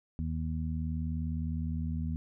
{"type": "harmonic tone", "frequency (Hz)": 79.7, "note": "D#2", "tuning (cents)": 42, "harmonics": [1, 2, 3], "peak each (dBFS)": [-33, -36, -38], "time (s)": [0.19, 2.16], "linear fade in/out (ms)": 0, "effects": []}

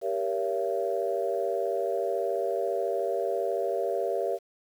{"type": "chord", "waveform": "sine", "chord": "G diminished seventh", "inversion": "none", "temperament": "just", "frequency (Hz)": [392, 470.4, 564.5, 677.4], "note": ["G4", "Bb4", "Db5", "Fb5"], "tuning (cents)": [0, 16, 31, 47], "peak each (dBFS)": -31, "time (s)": [0.01, 4.39], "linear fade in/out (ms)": 50, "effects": ["tanh soft clip ceiling -15 dBFS", "9-bit"]}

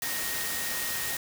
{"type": "tone in noise", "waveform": "sine", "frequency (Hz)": 1864.7, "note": "A#6", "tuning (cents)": 0, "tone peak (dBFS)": -37, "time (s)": [0.02, 1.17], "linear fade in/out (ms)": 2, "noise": "white", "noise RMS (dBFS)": -32, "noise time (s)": [0.02, 1.17], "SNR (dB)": -8, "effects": []}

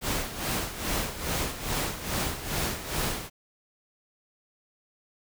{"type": "noise with tremolo", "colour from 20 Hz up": "pink", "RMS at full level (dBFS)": -28, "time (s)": [0.01, 3.3], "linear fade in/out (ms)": 50, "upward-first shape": "sine", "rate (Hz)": 2.4, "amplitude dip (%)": 70, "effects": []}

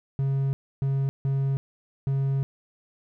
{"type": "tone bursts at uneven times", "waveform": "triangle", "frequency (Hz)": 136.4, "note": "C#3", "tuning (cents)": -28, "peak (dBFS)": -20, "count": 4, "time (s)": [[0.19, 0.53], [0.82, 1.09], [1.25, 1.57], [2.07, 2.43]], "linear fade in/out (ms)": 0, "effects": []}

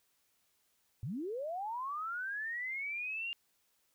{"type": "linear sweep", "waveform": "sine", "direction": "up", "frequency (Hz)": [98, 2819], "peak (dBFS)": -36, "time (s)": [1.03, 3.33], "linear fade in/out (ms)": 0, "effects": ["white hiss -75 dBFS RMS until 3.94 s"]}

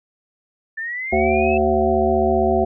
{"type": "linear sweep", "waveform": "sine", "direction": "up", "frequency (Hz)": [1760, 2645], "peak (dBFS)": -24, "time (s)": [0.77, 1.58], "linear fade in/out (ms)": 10}
{"type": "harmonic tone", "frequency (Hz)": 75.4, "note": "D2", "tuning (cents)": 46, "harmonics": [1, 3, 5, 7, 9, 10], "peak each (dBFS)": [-25, -23, -19, -26, -19, -24], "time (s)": [1.12, 2.65], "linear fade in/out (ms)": 10}
{"effects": []}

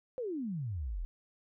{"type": "exponential sweep", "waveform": "sine", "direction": "down", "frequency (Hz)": [531, 36.71], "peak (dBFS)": -34, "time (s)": [0.18, 1.05], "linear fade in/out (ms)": 0, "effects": []}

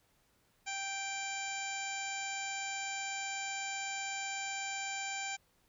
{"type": "harmonic tone", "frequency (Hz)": 784, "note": "G5", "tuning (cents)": 0, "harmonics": [1, 2, 3, 4, 5, 6, 7, 8, 9], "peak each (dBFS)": [-42, -45, -41, -48, -52, -52, -53, -51, -44], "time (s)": [0.66, 5.37], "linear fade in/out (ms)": 20, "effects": ["pink hiss -72 dBFS RMS until 5.68 s"]}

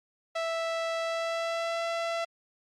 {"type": "tone with pitch glide", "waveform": "sawtooth", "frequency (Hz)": [659.3, 670.8], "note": ["E5", "E5"], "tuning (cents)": [0, 30], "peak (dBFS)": -25, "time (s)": [0.35, 2.25], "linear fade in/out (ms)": 10, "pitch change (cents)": 30, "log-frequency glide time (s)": [1.01, 1.83], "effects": ["low-pass 5000 Hz 12 dB/octave", "Opus 48 kbps"]}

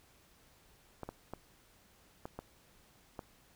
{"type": "clicks", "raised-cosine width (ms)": 1, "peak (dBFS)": -27, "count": 6, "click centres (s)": [1.033, 1.09, 1.336, 2.255, 2.39, 3.192], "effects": ["pink hiss -65 dBFS RMS until 3.55 s"]}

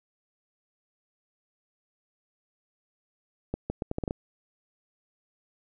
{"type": "accelerating click train", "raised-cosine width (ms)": 2, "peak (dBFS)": -16, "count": 8, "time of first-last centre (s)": [3.54, 4.109], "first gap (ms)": 160, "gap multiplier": 0.76, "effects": []}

